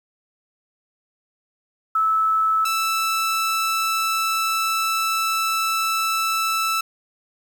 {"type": "tone pair in turn", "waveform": ["sine", "sawtooth"], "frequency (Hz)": [1306, 1319.6], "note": ["E6", "E6"], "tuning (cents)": [-17, 1], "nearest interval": "unison", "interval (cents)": 18, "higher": "second", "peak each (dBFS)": -16, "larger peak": "neither", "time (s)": [[1.95, 2.65], [2.65, 6.81]], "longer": "second", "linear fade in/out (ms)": 5, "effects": ["8-bit"]}